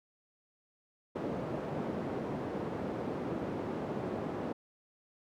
white band-pass noise, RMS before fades -37 dBFS, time 1.15-4.53 s, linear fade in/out 10 ms, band 140 to 450 Hz, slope 12 dB/octave, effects none

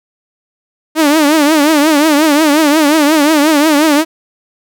sawtooth tone with vibrato, 302.2 Hz, D4, 50 cents sharp, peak -3 dBFS, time 0.95-4.05 s, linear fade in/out 50 ms, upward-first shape triangle, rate 5.6 Hz, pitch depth 140 cents each way, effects none

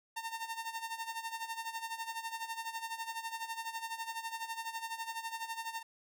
sawtooth tone with tremolo, 909 Hz, A#5, 44 cents flat, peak -32 dBFS, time 0.16-5.83 s, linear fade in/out 10 ms, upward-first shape sine, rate 12 Hz, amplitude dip 75%, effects none

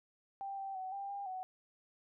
sine tone with pitch steps, 787 / 780 / 752 / 793 / 801 / 747 Hz, G5 / G5 / F#5 / G5 / G5 / F#5, +7 / -9 / +28 / +20 / +37 / +16 cents, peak -39 dBFS, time 0.41-1.43 s, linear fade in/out 0 ms, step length 170 ms, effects none

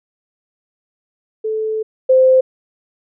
sine tone pair in turn, 436.5 / 519.1 Hz, A4 / C5, -14 / -14 cents, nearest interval minor third, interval 300 cents, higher second, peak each -17 / -7 dBFS, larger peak second, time 1.44-1.83 / 2.09-2.41 s, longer first, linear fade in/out 10 ms, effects none

